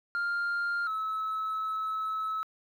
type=tone pair in turn; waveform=sine; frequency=1400 / 1296.9 Hz; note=F6 / E6; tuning=+4 / -29 cents; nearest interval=minor second; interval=133 cents; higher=first; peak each=-25 / -28 dBFS; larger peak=first; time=0.15-0.87 / 0.87-2.43 s; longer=second; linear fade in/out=0 ms; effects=tanh soft clip ceiling -27 dBFS + 10-bit